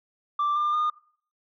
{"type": "tone with pitch steps", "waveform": "sine", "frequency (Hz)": [1174.7, 1196.6, 1218.9], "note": ["D6", "D6", "D#6"], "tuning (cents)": [0, 32, -36], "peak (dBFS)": -20, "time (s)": [0.39, 0.9], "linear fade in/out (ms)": 5, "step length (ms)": 170, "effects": ["noise-tail reverb RT60 0.5 s tail -21 dB re dry", "tanh soft clip ceiling -20 dBFS"]}